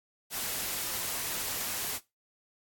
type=noise; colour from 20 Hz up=white; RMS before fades=-34 dBFS; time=0.3-2 s; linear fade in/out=50 ms; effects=noise-tail reverb RT60 0.2 s tail -17 dB re dry + AAC 64 kbps